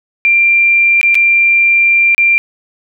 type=tone with dropouts; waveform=sine; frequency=2374 Hz; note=D7; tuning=18 cents sharp; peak=-6 dBFS; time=0.25-2.38 s; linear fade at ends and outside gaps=0 ms; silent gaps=1.013-1.03 / 1.145-1.153 / 2.147-2.18 s; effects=none